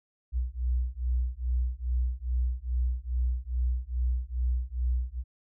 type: beating tone pair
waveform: sine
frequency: 60.5 / 62.9 Hz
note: B1 / B1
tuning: -35 / +32 cents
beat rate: 2.4 Hz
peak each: -29 dBFS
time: 0.32-5.24 s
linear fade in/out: 50 ms
effects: none